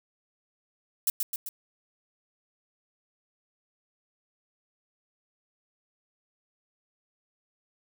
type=noise with echo; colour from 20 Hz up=violet; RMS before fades=-24 dBFS; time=1.07-1.1 s; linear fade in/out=2 ms; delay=130 ms; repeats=3; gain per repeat=-4 dB; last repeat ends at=1.49 s; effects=none